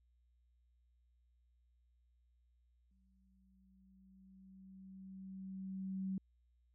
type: tone with exponential growth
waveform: sine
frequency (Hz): 190.5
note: G3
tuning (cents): -49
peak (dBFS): -36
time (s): 2.91-6.18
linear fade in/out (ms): 2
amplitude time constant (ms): 710
effects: added 60 Hz sine -70 dBFS peak until 6.74 s